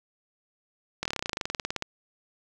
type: slowing click train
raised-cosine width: 0.2 ms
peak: -12 dBFS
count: 21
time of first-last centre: 1.03-1.824 s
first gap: 24 ms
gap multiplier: 1.05
effects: none